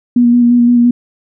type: tone with vibrato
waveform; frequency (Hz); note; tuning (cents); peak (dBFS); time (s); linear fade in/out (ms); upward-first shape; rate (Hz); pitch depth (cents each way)
sine; 240.6; B3; -45; -5; 0.16-0.91; 5; square; 5.8; 16
effects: none